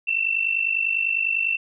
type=tone pair together; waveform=sine; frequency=2662 / 2712 Hz; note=E7 / E7; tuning=+16 / +49 cents; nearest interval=unison; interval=33 cents; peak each=-23 dBFS; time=0.07-1.57 s; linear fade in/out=10 ms; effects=none